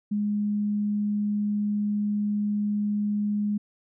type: tone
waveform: sine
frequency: 207.4 Hz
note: G#3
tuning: 2 cents flat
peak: -23 dBFS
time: 0.11-3.58 s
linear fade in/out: 10 ms
effects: none